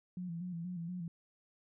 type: tone with vibrato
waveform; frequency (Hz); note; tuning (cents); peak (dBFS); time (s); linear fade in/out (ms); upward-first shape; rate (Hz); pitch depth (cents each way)
sine; 174.1; F3; -5; -38; 0.17-1.08; 2; square; 4.2; 63
effects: none